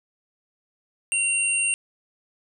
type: tone pair together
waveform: sine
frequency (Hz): 2752 / 8737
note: F7 / C#9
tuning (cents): -26 / -26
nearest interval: octave + minor sixth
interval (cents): 2000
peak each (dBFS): -23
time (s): 1.12-1.74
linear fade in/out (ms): 0
effects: none